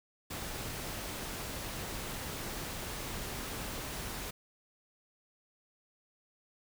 pink noise, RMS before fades -40 dBFS, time 0.3-4.31 s, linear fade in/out 10 ms, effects none

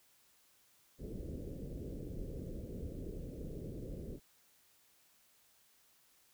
pink low-pass noise, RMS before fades -44 dBFS, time 0.98-4.2 s, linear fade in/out 50 ms, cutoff 530 Hz, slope 48 dB/octave, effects white hiss -69 dBFS RMS until 6.33 s

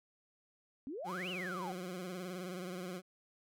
sine exponential two-way sweep, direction up then down, 246.9 to 3084 to 714 Hz, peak -40 dBFS, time 0.87-1.72 s, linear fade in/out 0 ms, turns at 1.29 s
20% pulse tone with vibrato, 181.5 Hz, F#3, 33 cents flat, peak -36 dBFS, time 1.04-3.02 s, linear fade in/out 50 ms, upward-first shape sine, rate 19 Hz, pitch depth 74 cents each way
effects none

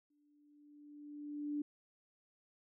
sine tone with exponential growth, 293.7 Hz, D4, in tune, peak -34 dBFS, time 0.1-1.62 s, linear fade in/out 5 ms, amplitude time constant 330 ms, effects none

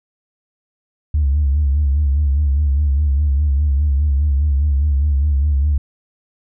sine tone with vibrato, 71.5 Hz, D2, 46 cents flat, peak -11 dBFS, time 1.14-5.78 s, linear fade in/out 5 ms, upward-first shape sine, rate 4.9 Hz, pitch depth 97 cents each way, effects tanh soft clip ceiling -9 dBFS

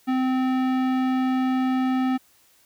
sine tone with tanh clipping, 258.6 Hz, C4, 20 cents flat, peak -22 dBFS, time 0.07-2.18 s, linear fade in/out 20 ms, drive 18 dB, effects white hiss -59 dBFS RMS until 2.65 s

